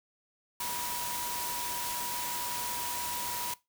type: tone in noise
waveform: sine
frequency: 967 Hz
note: B5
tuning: 37 cents flat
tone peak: -37 dBFS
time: 0.6-3.54 s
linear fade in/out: 5 ms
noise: white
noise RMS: -36 dBFS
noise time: 0.6-3.54 s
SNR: -4 dB
effects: noise-tail reverb RT60 0.2 s tail -19 dB re dry